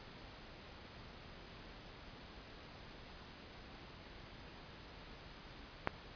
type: click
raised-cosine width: 0.5 ms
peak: -17 dBFS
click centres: 5.874 s
effects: pink hiss -54 dBFS RMS until 6.15 s + resampled to 11025 Hz